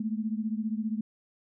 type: beating tone pair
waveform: sine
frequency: 213.9 / 228.9 Hz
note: A3 / A#3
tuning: -49 / -31 cents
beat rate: 15 Hz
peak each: -30 / -33 dBFS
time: 0-1.01 s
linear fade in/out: 5 ms
effects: none